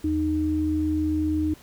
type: tone pair together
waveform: sine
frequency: 81.5 / 308 Hz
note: E2 / D#4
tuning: -19 / -17 cents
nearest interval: octave + major seventh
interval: 2302 cents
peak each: -28 / -22 dBFS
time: 0.04-1.54 s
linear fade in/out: 5 ms
effects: pink hiss -51 dBFS RMS until 1.62 s